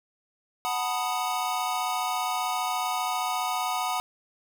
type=chord; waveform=square; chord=B dominant seventh; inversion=second; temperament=equal with one note detuned; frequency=740 / 892.8 / 987.8 / 1244.5 Hz; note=F#5 / A5 / B5 / D#6; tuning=0 / +25 / 0 / 0 cents; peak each=-31 / -35 / -33 / -33 dBFS; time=0.65-4 s; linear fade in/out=0 ms; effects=none